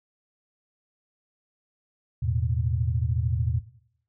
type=chord; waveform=sine; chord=E suspended fourth; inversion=none; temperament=equal with one note detuned; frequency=81.37 / 110 / 123.47 Hz; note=E2 / A2 / B2; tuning=-22 / 0 / 0 cents; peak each=-27 / -26 / -28 dBFS; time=2.22-3.6 s; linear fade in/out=10 ms; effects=noise-tail reverb RT60 0.7 s tail -17 dB re dry